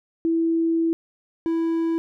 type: tone pair in turn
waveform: sine / triangle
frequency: 329.6 / 329.6 Hz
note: E4 / E4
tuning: 0 / 0 cents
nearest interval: unison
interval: 0 cents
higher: neither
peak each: -18 dBFS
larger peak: neither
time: 0.25-0.93 / 1.46-1.98 s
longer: first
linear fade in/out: 0 ms
effects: none